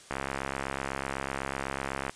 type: click train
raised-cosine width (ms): 0.5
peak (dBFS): -16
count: 136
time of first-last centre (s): 0.11-2.095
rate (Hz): 68
effects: white hiss -52 dBFS RMS until 2.15 s + resampled to 22050 Hz